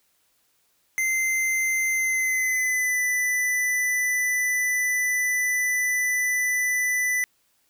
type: tone with pitch glide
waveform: square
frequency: 2076 to 1991.4 Hz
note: C7 to B6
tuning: -14 to +14 cents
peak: -22 dBFS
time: 0.98-7.24 s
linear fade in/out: 0 ms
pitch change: -72 cents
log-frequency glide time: 1.93-3.02 s
effects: white hiss -67 dBFS RMS until 7.69 s